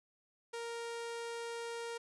sawtooth tone, 466.2 Hz, A#4, in tune, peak -36 dBFS, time 0.53-1.98 s, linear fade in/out 10 ms, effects resampled to 24000 Hz

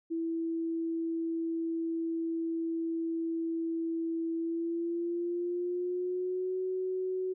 sine tone with pitch glide, 329.6 to 372.1 Hz, E4 to F#4, 0 to +10 cents, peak -30 dBFS, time 0.1-7.34 s, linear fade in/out 20 ms, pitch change +210 cents, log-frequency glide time 4.35-6.58 s, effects none

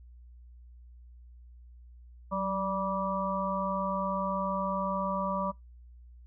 harmonic tone with a mistuned harmonic, 194.4 Hz, G3, 14 cents flat, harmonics 1 / 3 / 5 / 6, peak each -34 / -34 / -34 / -34 dBFS, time 2.31-5.52 s, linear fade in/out 20 ms, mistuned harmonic 1, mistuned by -50 cents, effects noise-tail reverb RT60 0.2 s tail -26 dB re dry + added 60 Hz sine -49 dBFS peak until 6.26 s

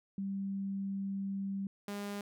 sine / sawtooth tone pair in turn, 196 / 203.1 Hz, G3 / G#3, 0 / -38 cents, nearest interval minor second, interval 62 cents, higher second, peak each -34 / -34 dBFS, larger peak neither, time 0.18-1.67 / 1.88-2.21 s, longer first, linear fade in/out 2 ms, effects none

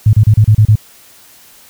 sine tone bursts, 107.2 Hz, A2, 45 cents flat, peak -3 dBFS, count 7, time 0.06-0.756 s, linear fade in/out 5 ms, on 72 ms, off 32 ms, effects white hiss -42 dBFS RMS until 1.69 s

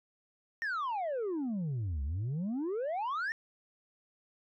sine exponential two-way sweep, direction down then up, 1864.7 to 66 to 1864.7 Hz, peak -29 dBFS, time 0.62-3.32 s, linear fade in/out 0 ms, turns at 2.03 s, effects tanh soft clip ceiling -31 dBFS

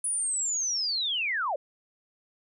sine linear sweep, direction down, 9956 to 515 Hz, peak -26 dBFS, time 0.04-1.56 s, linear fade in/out 5 ms, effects none

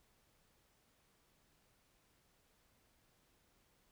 silence, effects pink hiss -74 dBFS RMS until 3.91 s

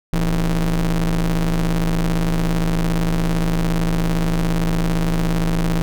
45% pulse ring-modulated tone, 71.1 Hz, C#2, 45 cents sharp, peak -13 dBFS, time 0.13-5.82 s, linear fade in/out 0 ms, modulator 97.9 Hz, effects none

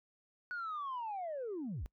sine linear sweep, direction down, 1480 to 35.19 Hz, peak -36 dBFS, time 0.51-1.86 s, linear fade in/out 0 ms, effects noise-tail reverb RT60 0.1 s tail -25 dB re dry + tanh soft clip ceiling -35 dBFS

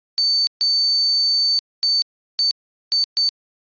sine tone bursts at uneven times, 4536 Hz, C#8, 39 cents sharp, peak -14 dBFS, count 6, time 0.18-0.47 / 0.61-1.59 / 1.83-2.02 / 2.39-2.51 / 2.92-3.04 / 3.17-3.29 s, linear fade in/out 0 ms, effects resampled to 11025 Hz

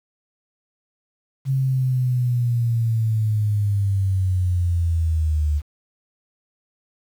sine linear sweep, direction down, 135.3 to 73.1 Hz, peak -17 dBFS, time 1.45-5.62 s, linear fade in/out 50 ms, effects 8-bit

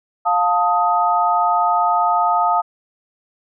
sine tone cluster, 705 / 885 / 1254 Hz, F5 / A5 / D#6, +16 / +10 / +13 cents, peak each -18 dBFS, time 0.25-2.62 s, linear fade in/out 20 ms, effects none

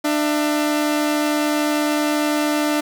sawtooth tone pair together, 298.5 / 670.1 Hz, D4 / E5, +28 / +28 cents, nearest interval octave + major second, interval 1400 cents, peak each -14 / -22 dBFS, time 0.04-2.81 s, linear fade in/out 10 ms, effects none

